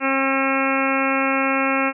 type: harmonic tone with a mistuned harmonic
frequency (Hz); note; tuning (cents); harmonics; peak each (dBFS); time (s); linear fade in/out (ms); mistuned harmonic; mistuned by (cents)
269.1; C4; +49; 1 / 2 / 3 / 4 / 5 / 6 / 7 / 8 / 9 / 10; -23 / -25 / -28 / -27 / -25 / -29 / -31 / -27 / -28 / -29; 0-1.93; 50; 8; +24
effects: none